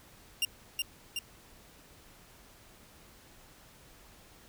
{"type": "tone with echo", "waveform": "sawtooth", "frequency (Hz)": 2794, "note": "F7", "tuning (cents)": 0, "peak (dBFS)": -23, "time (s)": [0.42, 0.45], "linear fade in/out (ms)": 2, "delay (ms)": 370, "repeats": 2, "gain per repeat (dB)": -3, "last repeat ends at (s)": 1.19, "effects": ["pink hiss -57 dBFS RMS until 4.48 s"]}